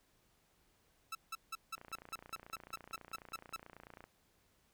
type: tone bursts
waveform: sawtooth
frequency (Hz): 1318.5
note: E6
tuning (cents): 0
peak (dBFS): -36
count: 13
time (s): 1.12-3.563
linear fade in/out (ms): 5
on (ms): 31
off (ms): 170
type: click train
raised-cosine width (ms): 0.5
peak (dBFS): -37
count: 67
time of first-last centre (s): 1.78-4.04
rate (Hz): 29.2
effects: pink hiss -73 dBFS RMS until 4.73 s